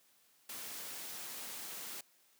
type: noise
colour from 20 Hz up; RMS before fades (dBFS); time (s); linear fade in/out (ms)
white; -45; 0.49-2.01; 5
effects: white hiss -69 dBFS RMS until 2.39 s + high-pass 150 Hz 12 dB/octave